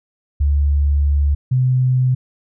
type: tone pair in turn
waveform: sine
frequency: 71.8 / 127.93 Hz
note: D2 / C3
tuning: -39 / -39 cents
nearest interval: minor seventh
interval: 1000 cents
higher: second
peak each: -12 dBFS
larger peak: neither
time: 0.4-1.35 / 1.51-2.15 s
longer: first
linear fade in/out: 10 ms
effects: none